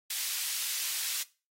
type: high-pass noise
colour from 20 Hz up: pink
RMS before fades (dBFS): -34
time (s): 0.1-1.23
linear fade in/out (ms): 5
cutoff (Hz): 3300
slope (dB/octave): 12
effects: noise-tail reverb RT60 0.3 s tail -18 dB re dry + AAC 48 kbps